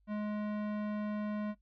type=tone with tanh clipping; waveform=sine; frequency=210 Hz; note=G#3; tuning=19 cents sharp; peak=-36 dBFS; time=0.07-1.55 s; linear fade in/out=50 ms; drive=18 dB; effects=noise-tail reverb RT60 0.1 s tail -17 dB re dry + added 50 Hz sine -67 dBFS peak until 1.61 s